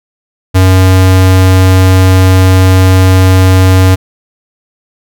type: tone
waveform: square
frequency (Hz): 93.5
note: F#2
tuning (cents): +19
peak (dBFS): -3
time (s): 0.54-3.96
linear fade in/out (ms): 20
effects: none